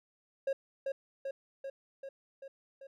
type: tone with echo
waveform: triangle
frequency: 544 Hz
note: C#5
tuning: 33 cents flat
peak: -27 dBFS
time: 0.47-0.53 s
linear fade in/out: 5 ms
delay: 390 ms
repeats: 6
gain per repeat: -3 dB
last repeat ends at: 2.87 s
effects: none